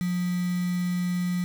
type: tone with quantisation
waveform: sine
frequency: 178.3 Hz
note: F3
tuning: 36 cents sharp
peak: -24 dBFS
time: 0.01-1.44 s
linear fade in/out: 0 ms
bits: 6
effects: none